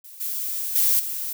violet noise with level steps, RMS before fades -43 / -28 / -19 / -29 dBFS, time 0.04-1.33 s, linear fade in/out 5 ms, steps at 0.2 / 0.75 / 0.99 s, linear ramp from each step 10 ms, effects none

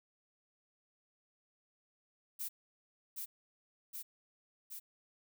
violet noise with echo, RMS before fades -40 dBFS, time 2.39-2.49 s, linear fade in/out 20 ms, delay 770 ms, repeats 3, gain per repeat -2 dB, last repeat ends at 4.8 s, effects none

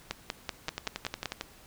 two click trains, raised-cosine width 0.2 ms, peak -14 / -16 dBFS, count 7 / 9, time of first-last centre 0.11-1.257 / 0.69-1.411 s, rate 5.23 / 11.1 Hz, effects pink hiss -55 dBFS RMS until 1.66 s

